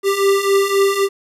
square beating tone pair, 392 / 395.8 Hz, G4 / G4, 0 / +17 cents, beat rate 3.8 Hz, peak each -19 / -15 dBFS, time 0.03-1.09 s, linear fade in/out 50 ms, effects resampled to 32000 Hz + 8-bit

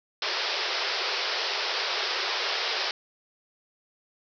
white band-pass noise, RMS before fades -29 dBFS, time 0.22-2.91 s, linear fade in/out 2 ms, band 360 to 5400 Hz, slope 96 dB/octave, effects none

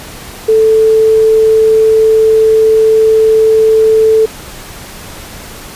sine tone, 440 Hz, A4, in tune, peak -4 dBFS, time 0.48-4.26 s, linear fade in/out 10 ms, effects pink hiss -29 dBFS RMS until 5.75 s + resampled to 32000 Hz

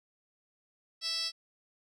10% pulse tone with band-pass filter, 659.3 Hz, E5, in tune, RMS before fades -34 dBFS, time 1.01-1.32 s, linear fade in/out 50 ms, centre 5200 Hz, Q 7.6, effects none

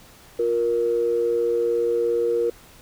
sine tone pair together, 352.8 / 470.1 Hz, F4 / A#4, +18 / +15 cents, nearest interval perfect fourth, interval 497 cents, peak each -25 / -19 dBFS, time 0.39-2.5 s, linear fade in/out 5 ms, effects tanh soft clip ceiling -11 dBFS + pink hiss -49 dBFS RMS until 2.81 s

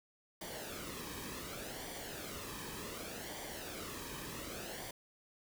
pink noise with flanger, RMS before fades -45 dBFS, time 0.41-4.91 s, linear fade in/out 5 ms, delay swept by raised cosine 0.75 to 1.45 ms, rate 0.67 Hz, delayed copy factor -0.6, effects none

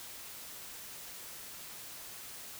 silence, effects white hiss -47 dBFS RMS until 2.59 s

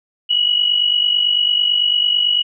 sine tone pair together, 2911 / 2960 Hz, F#7 / F#7, -29 / 0 cents, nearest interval unison, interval 29 cents, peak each -14 / -19 dBFS, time 0.29-2.43 s, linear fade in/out 20 ms, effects none

